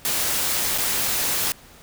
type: noise with dropouts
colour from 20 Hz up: white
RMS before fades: -23 dBFS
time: 0.05-1.52 s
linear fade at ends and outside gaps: 0 ms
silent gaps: 0.778-0.783 s
effects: pink hiss -48 dBFS RMS until 1.82 s